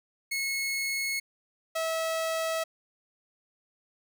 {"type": "tone pair in turn", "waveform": "sawtooth", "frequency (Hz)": [2182, 648.7], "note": ["C#7", "E5"], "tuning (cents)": [-28, -28], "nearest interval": "octave + major sixth", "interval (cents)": 2100, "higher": "first", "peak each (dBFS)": [-25, -24], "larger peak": "second", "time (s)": [[0.31, 1.2], [1.75, 2.64]], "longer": "neither", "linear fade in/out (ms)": 10, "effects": []}